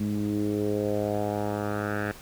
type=tone with low-pass filter sweep; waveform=10% pulse; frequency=103.83 Hz; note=G#2; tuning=in tune; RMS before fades=-28 dBFS; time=0-2.12 s; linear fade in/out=5 ms; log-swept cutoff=220 to 1800 Hz; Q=2.8; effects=pink hiss -47 dBFS RMS until 2.21 s